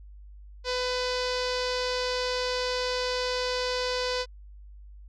sawtooth tone with low-pass filter, 501 Hz, B4, 25 cents sharp, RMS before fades -29 dBFS, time 0.64-4.26 s, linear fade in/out 50 ms, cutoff 4800 Hz, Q 3.7, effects added 50 Hz sine -44 dBFS peak until 5.08 s

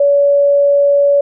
sine tone, 568 Hz, C#5, 42 cents sharp, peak -7 dBFS, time 0-1.21 s, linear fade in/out 5 ms, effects none

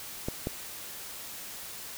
clicks, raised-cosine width 2 ms, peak -17 dBFS, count 2, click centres 0.285 / 0.471 s, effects white hiss -42 dBFS RMS until 1.97 s

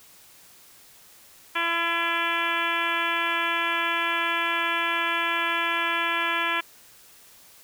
harmonic tone, 337.2 Hz, E4, 39 cents sharp, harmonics 1 / 2 / 3 / 4 / 5 / 6 / 7 / 8 / 9 / 10, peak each -37 / -37 / -29 / -31 / -29 / -35 / -29 / -35 / -35 / -37 dBFS, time 1.55-6.61 s, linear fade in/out 10 ms, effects white hiss -52 dBFS RMS until 7.63 s

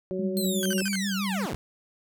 harmonic tone, 186.3 Hz, F#3, 12 cents sharp, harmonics 1 / 2 / 3, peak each -33 / -30 / -35 dBFS, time 0.11-0.82 s, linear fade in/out 0 ms
sine tone with vibrato, 196 Hz, G3, in tune, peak -27 dBFS, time 0.19-1.46 s, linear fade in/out 5 ms, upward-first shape sine, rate 6 Hz, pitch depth 49 cents each way
15% pulse linear sweep, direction down, 4228 to 30 Hz, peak -24 dBFS, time 0.37-1.55 s, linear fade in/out 0 ms
sawtooth tone bursts, 1543 Hz, G6, 28 cents flat, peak -26 dBFS, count 5, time 0.63-0.956 s, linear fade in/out 0 ms, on 26 ms, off 49 ms
effects none

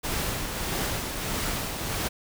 pink noise with tremolo, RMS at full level -28 dBFS, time 0.03-2.09 s, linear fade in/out 20 ms, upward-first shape triangle, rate 1.6 Hz, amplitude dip 45%, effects none

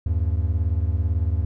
triangle beating tone pair, 77.78 / 95.78 Hz, D#2 / G2, 0 / -40 cents, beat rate 18 Hz, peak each -19 / -22 dBFS, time 0.06-1.45 s, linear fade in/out 5 ms, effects none

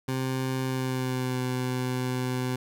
20% pulse tone with pitch glide, 130.81 to 127.01 Hz, C3 to B2, 0 to +49 cents, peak -22 dBFS, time 0.08-2.56 s, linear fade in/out 5 ms, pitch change -51 cents, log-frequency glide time 0.64-1.41 s, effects none

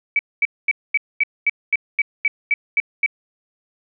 sine tone bursts, 2289 Hz, D7, 45 cents flat, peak -13 dBFS, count 12, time 0.16-3.062 s, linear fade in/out 2 ms, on 31 ms, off 230 ms, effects none

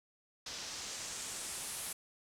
white noise with low-pass filter sweep, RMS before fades -43 dBFS, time 0.46-1.93 s, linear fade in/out 5 ms, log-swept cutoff 5300 to 11000 Hz, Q 1.8, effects none

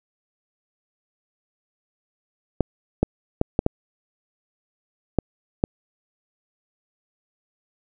clicks, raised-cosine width 2 ms, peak -4 dBFS, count 7, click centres 2.607 / 3.03 / 3.414 / 3.591 / 3.664 / 5.187 / 5.639 s, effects none

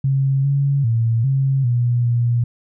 sine tone with pitch steps, 135.8 / 139.8 / 114.6 / 135.2 / 120.9 / 119.3 Hz, C#3 / C#3 / A#2 / C#3 / B2 / A#2, -35 / +15 / -29 / -43 / -36 / +41 cents, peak -14 dBFS, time 0.04-2.44 s, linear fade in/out 5 ms, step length 400 ms, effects none

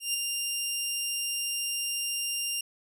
15% pulse tone with ADSR envelope, 2794 Hz, F7, in tune, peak -18 dBFS, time 0-2.61 s, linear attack 140 ms, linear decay 8 ms, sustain -4 dB, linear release 4 ms, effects none

